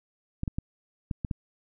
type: clicks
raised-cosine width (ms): 5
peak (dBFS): -17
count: 6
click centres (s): 0.434 / 0.478 / 0.585 / 1.112 / 1.248 / 1.312
effects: none